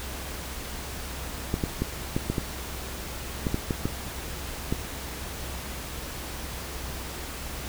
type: clicks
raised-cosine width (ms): 3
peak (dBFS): -12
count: 11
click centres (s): 1.541 / 1.638 / 1.82 / 2.165 / 2.3 / 2.382 / 3.468 / 3.544 / 3.708 / 3.855 / 4.725
effects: added 65 Hz sine -39 dBFS peak until 7.68 s + pink hiss -37 dBFS RMS until 7.68 s